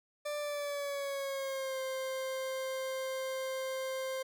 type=tone with pitch glide; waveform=40% pulse; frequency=590 to 525.6 Hz; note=D5 to C5; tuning=+8 to +8 cents; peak=-34 dBFS; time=0.25-4.23 s; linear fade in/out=10 ms; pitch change=-200 cents; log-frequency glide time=0.39-1.79 s; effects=none